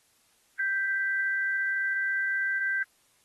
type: tone pair together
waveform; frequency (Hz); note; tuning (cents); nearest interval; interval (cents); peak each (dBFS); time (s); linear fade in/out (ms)
sine; 1568 / 1978.2; G6 / B6; 0 / +2; major third; 402; -26 / -33; 0.59-2.83; 2
effects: white hiss -66 dBFS RMS until 3.24 s + AAC 32 kbps